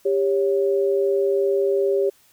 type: tone pair together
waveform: sine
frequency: 397.1 / 554.4 Hz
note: G4 / C#5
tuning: +22 / 0 cents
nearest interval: tritone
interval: 578 cents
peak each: -18 / -23 dBFS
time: 0.05-2.1 s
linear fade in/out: 10 ms
effects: white hiss -57 dBFS RMS until 2.32 s